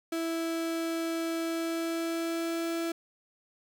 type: tone with pitch glide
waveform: 35% pulse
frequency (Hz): 329.6 to 333.2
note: E4 to E4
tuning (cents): 0 to +19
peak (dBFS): -28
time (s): 0.12-2.92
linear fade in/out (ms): 5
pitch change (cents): +19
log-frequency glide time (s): 1.41-2.76
effects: none